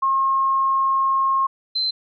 sine tone pair in turn, 1076 / 4086 Hz, C6 / C8, +48 / -42 cents, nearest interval octave + major seventh, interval 2310 cents, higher second, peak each -16 / -19 dBFS, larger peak first, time 0.02-1.47 / 1.75-1.91 s, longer first, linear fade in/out 10 ms, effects none

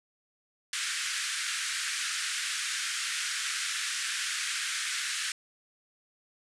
pink band-pass noise, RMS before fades -33 dBFS, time 0.73-5.32 s, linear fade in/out 2 ms, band 1400 to 9800 Hz, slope 48 dB/octave, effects none

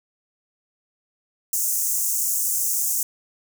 pink high-pass noise, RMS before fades -23 dBFS, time 1.53-3.03 s, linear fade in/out 2 ms, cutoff 6300 Hz, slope 48 dB/octave, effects none

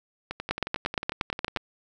two click trains, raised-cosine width 0.3 ms, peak -16 / -9 dBFS, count 15 / 10, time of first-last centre 0.31-1.571 / 0.51-1.563 s, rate 11.1 / 8.55 Hz, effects none

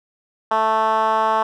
10% pulse tone with band-pass filter, 220 Hz, A3, in tune, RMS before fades -18 dBFS, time 0.51-1.43 s, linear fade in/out 5 ms, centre 960 Hz, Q 2.3, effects none

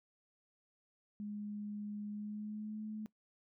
sine tone with pitch glide, 207.7 to 215 Hz, G#3 to A3, 0 to -40 cents, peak -40 dBFS, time 1.2-3.06 s, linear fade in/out 0 ms, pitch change +60 cents, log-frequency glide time 2.09-2.82 s, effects noise-tail reverb RT60 0.1 s tail -19 dB re dry

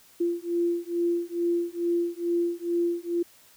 sine beating tone pair, 343 / 345.3 Hz, F4 / F4, -31 / -20 cents, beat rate 2.3 Hz, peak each -27 dBFS, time 0.2-3.23 s, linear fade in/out 10 ms, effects white hiss -56 dBFS RMS until 3.56 s

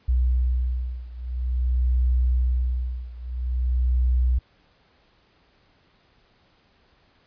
sine beating tone pair, 61.9 / 62.39 Hz, B1 / B1, +5 / +18 cents, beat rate 0.49 Hz, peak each -22 / -24 dBFS, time 0.08-4.39 s, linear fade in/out 10 ms, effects pink hiss -61 dBFS RMS until 7.26 s + resampled to 11025 Hz

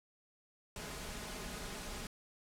pink noise with comb filter, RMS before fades -44 dBFS, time 0.76-2.07 s, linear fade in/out 2 ms, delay 4.8 ms, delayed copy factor +0.5, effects low-pass 11000 Hz 12 dB/octave

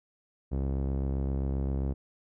sawtooth tone with low-pass filter, 67.6 Hz, C#2, 43 cents flat, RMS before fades -30 dBFS, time 0.51-1.94 s, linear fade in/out 20 ms, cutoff 480 Hz, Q 0.77, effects none

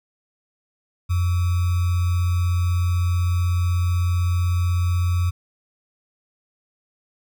sine tone with sample-and-hold, 88.4 Hz, F2, 22 cents sharp, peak -17 dBFS, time 1.09-5.31 s, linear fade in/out 20 ms, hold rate 1225 Hz, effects none

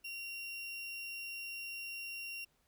35% pulse tone, 2755 Hz, F7, 24 cents flat, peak -40 dBFS, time 0.04-2.45 s, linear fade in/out 10 ms, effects pink hiss -75 dBFS RMS until 2.67 s

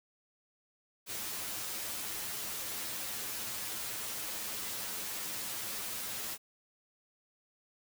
white noise with comb filter, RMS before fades -39 dBFS, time 1.06-6.38 s, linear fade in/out 50 ms, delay 9.4 ms, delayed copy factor +0.75, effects none

